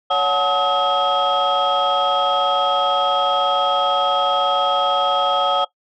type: tone cluster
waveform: sine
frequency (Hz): 562 / 733 / 862 / 1274 / 3253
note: C#5 / F#5 / A5 / D#6 / G#7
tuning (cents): +24 / -16 / -36 / +41 / -37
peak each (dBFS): -21 / -19 / -23 / -19 / -22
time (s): 0.1-5.65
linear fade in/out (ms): 10
effects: noise-tail reverb RT60 0.1 s tail -19 dB re dry + tanh soft clip ceiling -9 dBFS